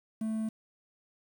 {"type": "tone with quantisation", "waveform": "triangle", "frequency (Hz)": 220, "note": "A3", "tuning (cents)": 0, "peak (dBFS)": -28, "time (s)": [0.21, 0.49], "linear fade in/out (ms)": 5, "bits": 9, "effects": []}